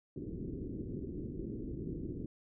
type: low-pass noise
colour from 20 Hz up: white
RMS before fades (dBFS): -41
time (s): 0.16-2.26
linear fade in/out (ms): 2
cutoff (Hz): 390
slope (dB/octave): 48
effects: none